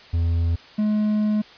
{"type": "tone pair in turn", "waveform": "triangle", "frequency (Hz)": [84.1, 211.9], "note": ["E2", "G#3"], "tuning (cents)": [35, 35], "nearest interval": "octave + major third", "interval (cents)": 1600, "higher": "second", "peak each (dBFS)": -16, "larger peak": "neither", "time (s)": [[0.13, 0.56], [0.78, 1.42]], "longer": "second", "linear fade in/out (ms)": 10, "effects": ["white hiss -46 dBFS RMS until 1.57 s", "resampled to 11025 Hz"]}